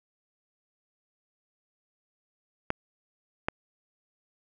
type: clicks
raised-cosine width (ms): 0.5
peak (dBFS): -11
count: 2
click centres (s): 2.704 / 3.485
effects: none